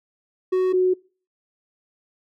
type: tone pair in turn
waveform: triangle / sine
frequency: 371 / 368.2 Hz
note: F#4 / F#4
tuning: +5 / -8 cents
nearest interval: unison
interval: 13 cents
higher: first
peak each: -15 dBFS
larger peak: neither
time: 0.52-0.73 / 0.73-0.94 s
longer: neither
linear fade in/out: 10 ms
effects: noise-tail reverb RT60 0.4 s tail -25 dB re dry